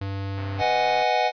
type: tone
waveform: square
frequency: 98 Hz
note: G2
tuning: in tune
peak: -28 dBFS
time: 0.01-0.62 s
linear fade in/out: 5 ms
type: click train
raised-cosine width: 0.5 ms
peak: -25 dBFS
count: 86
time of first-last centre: 0.38-1.024 s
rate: 132 Hz
type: chord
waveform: square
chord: G# minor seventh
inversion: first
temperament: equal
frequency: 493.9 / 622.3 / 740 / 830.6 Hz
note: B4 / D#5 / F#5 / G#5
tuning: 0 / 0 / 0 / 0 cents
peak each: -29 / -27 / -23 / -26 dBFS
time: 0.58-1.32 s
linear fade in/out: 50 ms
effects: resampled to 11025 Hz